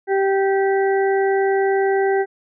harmonic tone, 389.9 Hz, G4, 9 cents flat, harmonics 1 / 2 / 4 / 5, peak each -16 / -22 / -28 / -30 dBFS, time 0.07-2.26 s, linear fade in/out 50 ms, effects none

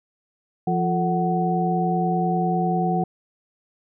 sine tone cluster, 173.1 / 353.6 / 443.8 / 744 Hz, F3 / F4 / A4 / F#5, -15 / +22 / +15 / +9 cents, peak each -22 / -28 / -30 / -23 dBFS, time 0.67-3.04 s, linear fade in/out 5 ms, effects none

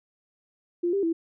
sine tone with pitch steps, 347.7 / 396.3 / 331 Hz, F4 / G4 / E4, -8 / +19 / +7 cents, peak -22 dBFS, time 0.83-1.13 s, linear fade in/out 10 ms, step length 100 ms, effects none

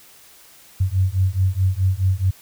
sine beating tone pair, 92 / 96.7 Hz, F#2 / G2, -9 / -23 cents, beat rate 4.7 Hz, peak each -19 dBFS, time 0.8-2.31 s, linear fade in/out 10 ms, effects white hiss -48 dBFS RMS until 2.41 s

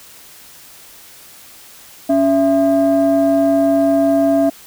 sine tone pair together, 280 / 665.3 Hz, C#4 / E5, +18 / +16 cents, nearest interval octave + minor third, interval 1498 cents, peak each -12 dBFS, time 2.09-4.5 s, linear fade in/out 10 ms, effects tanh soft clip ceiling -6 dBFS + white hiss -41 dBFS RMS until 4.66 s

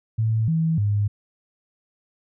sine tone with pitch steps, 111.2 / 162.1 / 103 Hz, A2 / E3 / G#2, +19 / -29 / -14 cents, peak -18 dBFS, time 0.18-1.08 s, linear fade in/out 10 ms, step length 300 ms, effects none

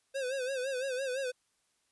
square tone with vibrato, 523.3 Hz, C5, in tune, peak -33 dBFS, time 0.14-1.32 s, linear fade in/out 20 ms, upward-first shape sine, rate 5.9 Hz, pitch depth 93 cents each way, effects white hiss -75 dBFS RMS until 1.91 s + resampled to 24000 Hz

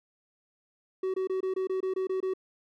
triangle tone bursts, 377 Hz, F#4, 32 cents sharp, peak -25 dBFS, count 10, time 1.03-2.337 s, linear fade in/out 5 ms, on 110 ms, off 23 ms, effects none

